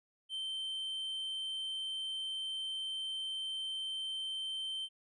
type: tone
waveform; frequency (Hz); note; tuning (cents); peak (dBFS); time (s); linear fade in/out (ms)
triangle; 3109; G7; -15; -35; 0.29-4.89; 50
effects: resampled to 24000 Hz